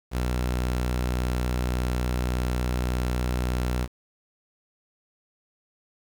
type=tone; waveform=sawtooth; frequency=61.74 Hz; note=B1; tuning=in tune; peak=-20 dBFS; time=0.11-3.88 s; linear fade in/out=50 ms; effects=8-bit